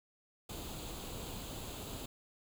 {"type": "noise with comb filter", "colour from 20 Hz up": "pink", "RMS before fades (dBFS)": -44, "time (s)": [0.49, 2.06], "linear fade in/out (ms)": 5, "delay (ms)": 0.27, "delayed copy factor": 0.6, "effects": []}